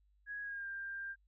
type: tone with pitch glide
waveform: sine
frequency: 1661.2 to 1591.7 Hz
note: G#6 to G6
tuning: 0 to +26 cents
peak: -40 dBFS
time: 0.26-1.16 s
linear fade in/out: 50 ms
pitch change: -74 cents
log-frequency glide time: 0.42-0.67 s
effects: added 50 Hz sine -68 dBFS peak until 1.27 s